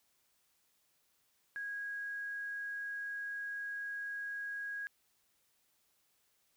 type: tone with quantisation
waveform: sine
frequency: 1646 Hz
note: G#6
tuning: 16 cents flat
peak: -38 dBFS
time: 1.56-4.87 s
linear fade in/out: 0 ms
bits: 11
effects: white hiss -75 dBFS RMS until 6.56 s